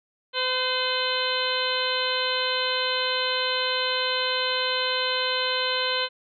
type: harmonic tone with a mistuned harmonic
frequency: 510 Hz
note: C5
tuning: 44 cents flat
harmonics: 1 / 2 / 3 / 4 / 5 / 6 / 7 / 8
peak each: -30 / -31 / -31 / -35 / -34 / -29 / -33 / -30 dBFS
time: 0.33-6.09 s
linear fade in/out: 50 ms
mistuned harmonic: 4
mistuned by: +28 cents
effects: none